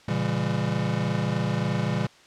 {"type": "chord", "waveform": "square", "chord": "A# diminished seventh", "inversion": "none", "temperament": "just", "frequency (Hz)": [116.54, 139.85, 167.82, 201.4], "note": ["A#2", "C#3", "E3", "G3"], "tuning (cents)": [0, 16, 31, 47], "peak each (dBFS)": -30, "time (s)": [0.08, 2.07], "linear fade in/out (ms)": 5, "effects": ["white hiss -53 dBFS RMS until 2.26 s", "low-pass 5000 Hz 12 dB/octave"]}